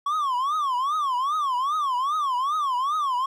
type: tone with vibrato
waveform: triangle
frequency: 1108.7 Hz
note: C#6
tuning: in tune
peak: -20 dBFS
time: 0.06-3.26 s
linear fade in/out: 5 ms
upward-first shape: triangle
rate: 2.5 Hz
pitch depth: 250 cents each way
effects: none